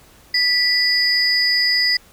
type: tone cluster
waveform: sine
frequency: 1974 / 4775 / 5020 Hz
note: B6 / D8 / D#8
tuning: -1 / +28 / +15 cents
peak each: -18 dBFS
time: 0.34-1.97 s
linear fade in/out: 5 ms
effects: tanh soft clip ceiling -7 dBFS + pink hiss -49 dBFS RMS until 2.12 s